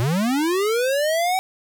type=linear sweep; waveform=square; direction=up; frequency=110 to 765 Hz; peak=-19 dBFS; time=0-1.39 s; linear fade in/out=0 ms; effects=none